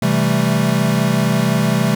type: chord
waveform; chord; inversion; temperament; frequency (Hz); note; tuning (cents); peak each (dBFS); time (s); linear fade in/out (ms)
square; A minor seventh; first; equal; 130.81 / 164.81 / 196 / 220; C3 / E3 / G3 / A3; 0 / 0 / 0 / 0; -20; 0.02-1.95; 5
effects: none